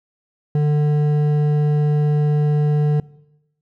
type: tone with hard clipping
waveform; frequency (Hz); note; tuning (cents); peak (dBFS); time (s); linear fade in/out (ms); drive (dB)
sine; 148.7; D3; +22; -16; 0.55-3; 2; 8
effects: noise-tail reverb RT60 0.9 s tail -21 dB re dry